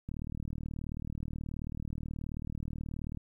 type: click train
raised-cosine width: 5 ms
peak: -26 dBFS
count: 120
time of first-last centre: 0.09-3.173 s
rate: 38.6 Hz
effects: 11-bit